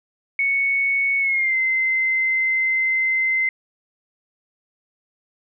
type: tone with pitch glide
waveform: sine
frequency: 2217 to 2069 Hz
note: C#7 to C7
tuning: 0 to -20 cents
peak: -17 dBFS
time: 0.39-3.49 s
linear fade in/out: 2 ms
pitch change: -120 cents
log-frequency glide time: 1.19-1.56 s
effects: none